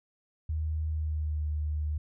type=tone with pitch glide; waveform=sine; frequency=78.1 to 75.7 Hz; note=D#2 to D#2; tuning=+7 to -47 cents; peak=-28 dBFS; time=0.49-1.98 s; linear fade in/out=5 ms; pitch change=-54 cents; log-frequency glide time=0.9-1.44 s; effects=none